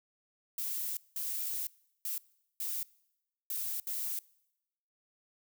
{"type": "noise bursts at uneven times", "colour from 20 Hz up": "violet", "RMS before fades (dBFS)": -36, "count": 6, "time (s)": [[0.58, 0.97], [1.16, 1.67], [2.05, 2.18], [2.6, 2.83], [3.5, 3.8], [3.87, 4.19]], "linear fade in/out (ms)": 2, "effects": ["noise-tail reverb RT60 0.9 s tail -24 dB re dry"]}